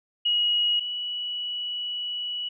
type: tone pair in turn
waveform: sine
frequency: 2900 / 2939 Hz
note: F#7 / F#7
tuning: -35 / -12 cents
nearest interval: unison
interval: 23 cents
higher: second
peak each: -20 / -28 dBFS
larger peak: first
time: 0.25-0.8 / 0.8-2.49 s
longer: second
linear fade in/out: 10 ms
effects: none